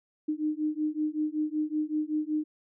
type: beating tone pair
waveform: sine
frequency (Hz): 303.2 / 308.5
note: D#4 / D#4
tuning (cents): -45 / -15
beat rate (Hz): 5.3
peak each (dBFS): -30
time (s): 0.28-2.44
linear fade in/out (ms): 10
effects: none